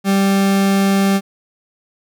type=tone; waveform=40% pulse; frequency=196 Hz; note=G3; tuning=in tune; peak=-11 dBFS; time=0.04-1.21 s; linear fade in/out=50 ms; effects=none